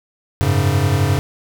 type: chord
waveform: square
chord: F# suspended second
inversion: none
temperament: equal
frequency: 92.5 / 103.83 / 138.59 Hz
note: F#2 / G#2 / C#3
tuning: 0 / 0 / 0 cents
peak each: -19 dBFS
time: 0.41-1.19 s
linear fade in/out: 0 ms
effects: none